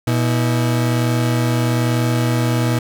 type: tone pair together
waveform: 35% pulse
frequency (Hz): 121.18 / 323.5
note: B2 / E4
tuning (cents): -32 / -32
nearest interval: octave + perfect fourth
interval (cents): 1700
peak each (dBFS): -14 / -21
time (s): 0.07-2.79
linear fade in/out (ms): 5
effects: none